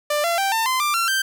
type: tone with pitch steps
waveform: sawtooth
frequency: 593 / 681.2 / 782.5 / 898.8 / 1032.5 / 1186 / 1362.4 / 1564.9 Hz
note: D5 / F5 / G5 / A5 / C6 / D6 / F6 / G6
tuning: +17 / -43 / -3 / +37 / -23 / +17 / -43 / -3 cents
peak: -15 dBFS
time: 0.1-1.22 s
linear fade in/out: 5 ms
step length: 140 ms
effects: none